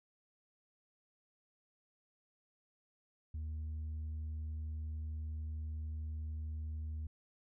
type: tone with tanh clipping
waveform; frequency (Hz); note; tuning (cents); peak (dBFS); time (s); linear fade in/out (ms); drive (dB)
sine; 77.78; D#2; 0; -39; 3.34-7.07; 5; 2
effects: none